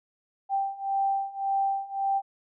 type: beating tone pair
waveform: sine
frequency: 784 / 785.8 Hz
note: G5 / G5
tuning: 0 / +4 cents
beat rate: 1.8 Hz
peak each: -29 / -27 dBFS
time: 0.49-2.22 s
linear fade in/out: 50 ms
effects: none